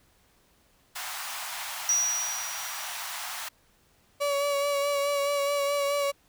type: high-pass noise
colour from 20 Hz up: pink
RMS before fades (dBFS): -36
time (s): 0.95-3.49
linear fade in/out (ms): 10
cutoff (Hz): 720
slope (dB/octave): 48
type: tone with exponential decay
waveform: triangle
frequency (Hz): 5790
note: F#8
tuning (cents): -38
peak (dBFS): -19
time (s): 1.89-3.41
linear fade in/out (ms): 1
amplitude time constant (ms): 330
type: tone with vibrato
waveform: 35% pulse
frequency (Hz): 568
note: C#5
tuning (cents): +42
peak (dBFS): -23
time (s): 4.2-6.12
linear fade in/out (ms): 20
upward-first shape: sine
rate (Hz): 4.7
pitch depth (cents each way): 24
effects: pink hiss -64 dBFS RMS until 6.28 s